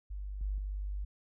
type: tone with level steps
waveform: sine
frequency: 49.47 Hz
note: G1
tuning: 17 cents sharp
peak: -37 / -31 / -34 dBFS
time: 0.1-1.05 s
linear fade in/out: 10 ms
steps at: 0.41 / 0.58 s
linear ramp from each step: 2 ms
effects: none